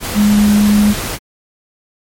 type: tone in noise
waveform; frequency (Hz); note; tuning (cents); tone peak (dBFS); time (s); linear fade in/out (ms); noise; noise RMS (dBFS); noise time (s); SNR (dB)
sine; 207.7; G#3; 0; -7; 0.14-0.95; 50; pink; -21; 0-1.19; +11
effects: MP3 64 kbps